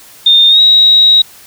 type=tone with pitch glide; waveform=sine; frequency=3638 to 3825 Hz; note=A#7 to A#7; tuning=-43 to +44 cents; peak=-3 dBFS; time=0.26-1.22 s; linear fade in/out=5 ms; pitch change=+87 cents; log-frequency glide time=0.49-0.6 s; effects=white hiss -38 dBFS RMS until 1.46 s